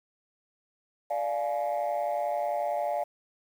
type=chord; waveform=sine; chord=D diminished; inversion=none; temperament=equal with one note detuned; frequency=587.3 / 698.5 / 845.1 Hz; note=D5 / F5 / Ab5; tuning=0 / 0 / +30 cents; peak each=-29 / -29 / -32 dBFS; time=1.1-3.04 s; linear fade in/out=10 ms; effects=tanh soft clip ceiling -22 dBFS + 9-bit